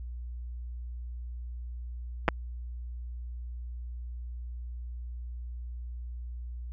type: clicks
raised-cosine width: 0.5 ms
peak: -8 dBFS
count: 2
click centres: 2.281 / 2.287 s
effects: added 60 Hz sine -36 dBFS peak until 6.72 s